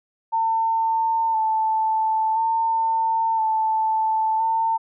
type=tone with vibrato; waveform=sine; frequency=890 Hz; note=A5; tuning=20 cents sharp; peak=-18 dBFS; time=0.32-4.78 s; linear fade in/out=20 ms; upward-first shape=square; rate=0.49 Hz; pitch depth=20 cents each way; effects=none